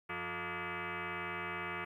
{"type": "tone with frequency modulation", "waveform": "sine", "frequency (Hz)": 440, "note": "A4", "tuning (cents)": 0, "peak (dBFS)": -37, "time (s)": [0.09, 1.85], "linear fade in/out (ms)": 10, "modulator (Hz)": 266, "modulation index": 7.9, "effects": ["12-bit"]}